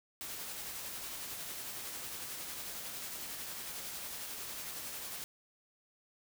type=noise with tremolo; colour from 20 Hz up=white; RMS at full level=-42 dBFS; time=0.21-5.24 s; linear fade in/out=0 ms; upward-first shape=sine; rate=11 Hz; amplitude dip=25%; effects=none